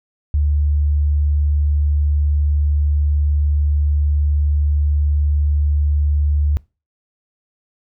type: tone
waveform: sine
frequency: 73.42 Hz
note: D2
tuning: in tune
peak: -13 dBFS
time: 0.34-6.57 s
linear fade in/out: 0 ms
effects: noise-tail reverb RT60 0.3 s tail -23 dB re dry